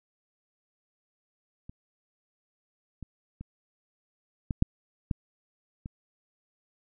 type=clicks; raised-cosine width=5 ms; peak=-30 / -27 / -27 / -17 / -8 / -15 / -25 dBFS; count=7; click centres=1.695 / 3.027 / 3.41 / 4.508 / 4.624 / 5.112 / 5.859 s; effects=none